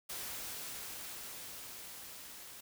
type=noise with level ramp; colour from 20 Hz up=white; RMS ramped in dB=-42 to -51 dBFS; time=0.09-2.61 s; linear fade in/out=10 ms; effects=none

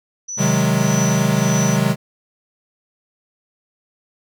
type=tone with tremolo; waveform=sine; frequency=5950 Hz; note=F#8; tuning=9 cents sharp; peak=-22 dBFS; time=0.28-1.77 s; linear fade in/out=10 ms; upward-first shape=triangle; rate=1.7 Hz; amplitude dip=85%
type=chord; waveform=square; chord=Ab dominant seventh; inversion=first; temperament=equal; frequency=130.81 / 155.56 / 185 / 207.7 Hz; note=C3 / Eb3 / Gb3 / Ab3; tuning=0 / 0 / 0 / 0 cents; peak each=-21 dBFS; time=0.37-1.96 s; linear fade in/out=50 ms
effects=none

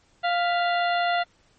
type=harmonic tone with a mistuned harmonic; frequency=698.5 Hz; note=F5; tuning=in tune; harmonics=1 / 2 / 3 / 4 / 5 / 6; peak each=-22 / -28 / -32 / -34 / -36 / -38 dBFS; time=0.23-1.24 s; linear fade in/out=20 ms; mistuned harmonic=3; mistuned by=-95 cents; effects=pink hiss -62 dBFS RMS until 1.58 s + MP3 32 kbps

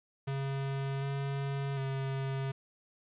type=tone with pitch steps; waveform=square; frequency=136.9 / 138.6 / 135.2 Hz; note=C#3 / C#3 / C#3; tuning=-21 / 0 / -43 cents; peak=-33 dBFS; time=0.27-2.52 s; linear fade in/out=10 ms; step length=750 ms; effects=resampled to 8000 Hz + 10-bit

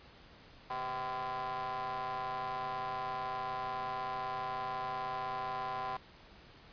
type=ring-modulated tone; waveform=40% pulse; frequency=125.6 Hz; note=B2; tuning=30 cents sharp; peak=-32 dBFS; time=0.7-5.97 s; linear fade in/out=5 ms; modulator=894 Hz; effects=pink hiss -57 dBFS RMS until 6.72 s + resampled to 11025 Hz

